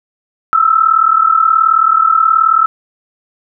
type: tone pair together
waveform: sine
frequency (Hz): 1294.3 / 1333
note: E6 / E6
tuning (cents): -32 / +19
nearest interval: minor second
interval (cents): 51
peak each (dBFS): -10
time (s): 0.53-2.66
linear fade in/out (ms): 0
effects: none